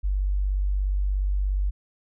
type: tone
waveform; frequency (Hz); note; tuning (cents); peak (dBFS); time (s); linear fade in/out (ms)
sine; 48.48; G1; -18; -21; 0.03-1.71; 20
effects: none